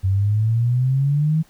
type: exponential sweep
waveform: sine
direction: up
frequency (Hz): 93.5 to 161.5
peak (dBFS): -15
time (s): 0.03-1.43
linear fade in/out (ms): 20
effects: pink hiss -55 dBFS RMS until 1.49 s